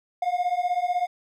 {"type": "beating tone pair", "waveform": "triangle", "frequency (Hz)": [706, 722], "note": ["F5", "F#5"], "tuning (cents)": [19, -43], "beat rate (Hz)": 16, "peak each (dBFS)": [-24, -23], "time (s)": [0.22, 1.07], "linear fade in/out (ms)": 5, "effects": []}